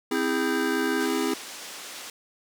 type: chord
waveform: square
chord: C augmented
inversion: none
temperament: just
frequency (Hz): 261.6 / 327 / 408.8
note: C4 / E4 / G#4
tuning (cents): 0 / -14 / -27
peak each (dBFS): -29 / -29 / -29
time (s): 0.11-1.34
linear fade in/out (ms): 5
type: tone with vibrato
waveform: triangle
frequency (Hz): 1568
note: G6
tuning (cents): 0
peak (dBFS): -29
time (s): 0.14-1.06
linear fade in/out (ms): 10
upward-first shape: sine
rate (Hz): 10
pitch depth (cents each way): 16
type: band-pass noise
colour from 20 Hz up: white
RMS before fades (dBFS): -40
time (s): 1-2.1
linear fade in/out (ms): 2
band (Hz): 280 to 7300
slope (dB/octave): 12
effects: none